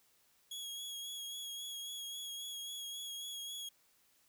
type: tone with vibrato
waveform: sawtooth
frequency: 3322 Hz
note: G#7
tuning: in tune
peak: -39 dBFS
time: 0.51-3.69 s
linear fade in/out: 5 ms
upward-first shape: sine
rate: 3.7 Hz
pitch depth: 24 cents each way
effects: white hiss -71 dBFS RMS until 4.28 s